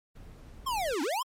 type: noise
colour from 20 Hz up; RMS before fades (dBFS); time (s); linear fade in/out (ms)
brown; -47; 0.15-0.94; 10
type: linear two-way sweep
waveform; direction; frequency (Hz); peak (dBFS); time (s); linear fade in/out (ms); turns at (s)
square; down then up; 1100 to 261.6 to 1100; -29; 0.66-1.23; 10; 1.02
effects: MP3 64 kbps